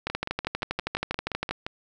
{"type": "two click trains", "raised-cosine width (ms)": 0.3, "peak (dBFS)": [-15, -11], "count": [10, 19], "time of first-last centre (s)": [[0.1, 1.665], [0.07, 1.51]], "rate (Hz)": [5.75, 12.5], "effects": []}